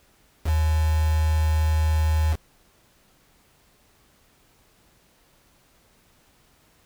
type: tone with quantisation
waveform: sine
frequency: 78.3 Hz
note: D#2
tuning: 11 cents sharp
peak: -18 dBFS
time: 0.44-2.37 s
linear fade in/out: 50 ms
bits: 5
effects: pink hiss -60 dBFS RMS until 6.85 s